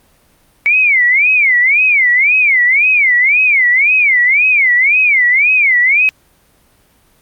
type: tone with vibrato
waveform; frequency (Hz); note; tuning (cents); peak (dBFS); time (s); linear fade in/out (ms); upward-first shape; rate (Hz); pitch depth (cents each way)
sine; 2217; C#7; 0; -7; 0.66-6.09; 0; sine; 1.9; 240
effects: pink hiss -52 dBFS RMS until 7.21 s + Opus 32 kbps